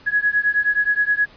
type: beating tone pair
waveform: sine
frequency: 1671 / 1680.5 Hz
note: G#6 / G#6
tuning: +10 / +20 cents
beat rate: 9.5 Hz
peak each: -19 dBFS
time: 0.06-1.26 s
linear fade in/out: 20 ms
effects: pink hiss -48 dBFS RMS until 1.36 s + resampled to 11025 Hz